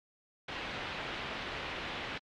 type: low-pass noise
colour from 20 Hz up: white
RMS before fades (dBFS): -41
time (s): 0.48-2.18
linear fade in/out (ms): 5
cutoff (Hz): 3200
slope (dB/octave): 24
effects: AAC 48 kbps